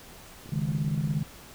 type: click train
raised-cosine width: 3 ms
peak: -31 dBFS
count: 23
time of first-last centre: 0.46-1.172 s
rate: 30.9 Hz
type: chord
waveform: sine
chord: C# suspended second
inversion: none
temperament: equal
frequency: 138.59 / 155.56 / 207.7 Hz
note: C#3 / D#3 / G#3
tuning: 0 / 0 / 0 cents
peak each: -30 / -28 / -33 dBFS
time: 0.52-1.23 s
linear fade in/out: 5 ms
effects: pink hiss -48 dBFS RMS until 1.54 s